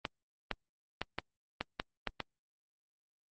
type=clicks; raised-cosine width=0.3 ms; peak=-17 dBFS; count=8; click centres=0.052 / 0.513 / 1.016 / 1.186 / 1.61 / 1.799 / 2.073 / 2.203 s; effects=Opus 24 kbps